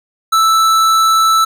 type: tone with tanh clipping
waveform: sine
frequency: 1318.5 Hz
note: E6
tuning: in tune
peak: -10 dBFS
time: 0.32-1.45 s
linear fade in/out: 10 ms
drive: 18 dB
effects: none